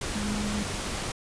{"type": "tone in noise", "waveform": "sine", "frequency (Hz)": 207.7, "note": "G#3", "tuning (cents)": 0, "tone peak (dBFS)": -29, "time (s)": [0.15, 0.63], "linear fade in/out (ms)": 5, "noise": "pink", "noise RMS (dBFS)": -32, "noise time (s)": [0.01, 1.12], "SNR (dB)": 0, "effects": ["resampled to 22050 Hz"]}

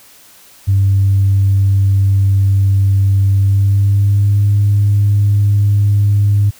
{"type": "tone with pitch glide", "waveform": "sine", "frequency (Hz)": [98, 101.98], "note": ["G2", "G#2"], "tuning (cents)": [0, -31], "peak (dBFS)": -7, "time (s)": [0.67, 6.51], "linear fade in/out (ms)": 20, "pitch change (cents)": 69, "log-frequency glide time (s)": [3.3, 4.48], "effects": ["tanh soft clip ceiling -4 dBFS", "white hiss -43 dBFS RMS until 6.59 s"]}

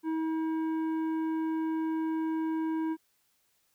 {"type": "tone with tanh clipping", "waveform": "triangle", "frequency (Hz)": 320, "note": "D#4", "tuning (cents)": 49, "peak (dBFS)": -30, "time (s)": [0.03, 2.97], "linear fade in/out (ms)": 50, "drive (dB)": 14, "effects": ["white hiss -72 dBFS RMS until 3.74 s"]}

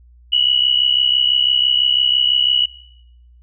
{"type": "tone pair together", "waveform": "sine", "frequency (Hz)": [2902, 2968], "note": ["F#7", "F#7"], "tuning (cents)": [-34, 5], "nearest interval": "unison", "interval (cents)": 39, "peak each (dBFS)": -15, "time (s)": [0.32, 2.66], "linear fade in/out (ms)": 10, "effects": ["noise-tail reverb RT60 0.9 s tail -22 dB re dry", "added 60 Hz sine -44 dBFS peak until 3.42 s"]}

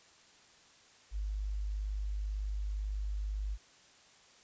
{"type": "tone", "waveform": "sine", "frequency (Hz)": 51, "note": "G#1", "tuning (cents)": -31, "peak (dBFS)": -33, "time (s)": [1.11, 3.58], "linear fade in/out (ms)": 50, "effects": ["white hiss -61 dBFS RMS until 4.43 s", "resampled to 16000 Hz"]}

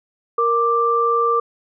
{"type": "tone pair together", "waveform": "sine", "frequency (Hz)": [466.2, 1178.1], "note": ["A#4", "D6"], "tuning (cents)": [0, 5], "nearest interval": "octave + major third", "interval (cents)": 1605, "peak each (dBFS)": [-19, -16], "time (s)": [0.38, 1.4], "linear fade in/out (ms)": 5, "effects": []}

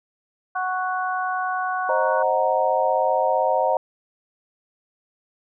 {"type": "harmonic tone", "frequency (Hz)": 370, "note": "F#4", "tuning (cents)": 0, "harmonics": [2, 3, 4], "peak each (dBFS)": [-25, -27, -28], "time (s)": [0.55, 2.23], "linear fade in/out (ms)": 10}
{"type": "chord", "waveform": "sine", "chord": "C half-diminished seventh", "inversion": "none", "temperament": "equal with one note detuned", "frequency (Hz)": [526.9, 622.3, 740, 932.3], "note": ["C5", "Eb5", "Gb5", "Bb5"], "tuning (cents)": [12, 0, 0, 0], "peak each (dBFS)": -23, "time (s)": [1.89, 3.77], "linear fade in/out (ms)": 2}
{"effects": []}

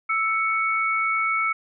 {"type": "tone pair together", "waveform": "sine", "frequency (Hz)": [1318.5, 2223], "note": ["E6", "C#7"], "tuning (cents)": [0, 4], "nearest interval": "major sixth", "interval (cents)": 904, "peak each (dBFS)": -23, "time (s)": [0.09, 1.53], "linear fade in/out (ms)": 10, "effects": []}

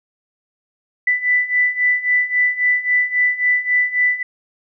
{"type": "beating tone pair", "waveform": "sine", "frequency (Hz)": [1984, 1987.7], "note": ["B6", "B6"], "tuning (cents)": [7, 11], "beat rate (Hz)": 3.7, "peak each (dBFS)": [-19, -16], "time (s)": [1.07, 4.23], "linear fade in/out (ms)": 5, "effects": []}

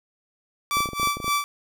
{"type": "tone with tremolo", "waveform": "sawtooth", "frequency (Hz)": 1160, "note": "D6", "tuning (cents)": -22, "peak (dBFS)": -16, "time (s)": [0.71, 1.44], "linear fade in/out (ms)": 0, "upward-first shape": "sine", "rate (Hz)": 3.6, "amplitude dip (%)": 90}
{"type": "clicks", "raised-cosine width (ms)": 2, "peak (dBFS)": -20, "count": 12, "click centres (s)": [0.77, 0.805, 0.858, 0.889, 0.933, 0.998, 1.031, 1.073, 1.17, 1.202, 1.244, 1.28]}
{"effects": []}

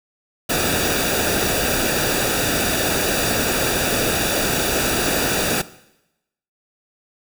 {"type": "noise with comb filter", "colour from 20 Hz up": "pink", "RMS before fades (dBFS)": -20, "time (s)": [0.49, 5.62], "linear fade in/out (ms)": 10, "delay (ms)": 0.95, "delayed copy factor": -0.65, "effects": ["noise-tail reverb RT60 0.9 s tail -18 dB re dry"]}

